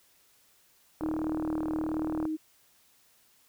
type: click train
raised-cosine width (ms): 1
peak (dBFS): -22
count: 49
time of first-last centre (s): 1.01-2.254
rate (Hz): 38.6
type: tone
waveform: sine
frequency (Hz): 313.1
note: D#4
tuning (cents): +11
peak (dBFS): -29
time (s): 1.01-2.37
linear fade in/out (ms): 20
effects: white hiss -64 dBFS RMS until 3.48 s